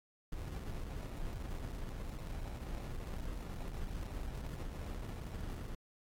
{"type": "noise with sample-and-hold", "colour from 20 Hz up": "brown", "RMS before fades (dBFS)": -42, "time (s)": [0.32, 5.75], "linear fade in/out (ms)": 5, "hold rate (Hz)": 1575, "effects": ["AAC 48 kbps"]}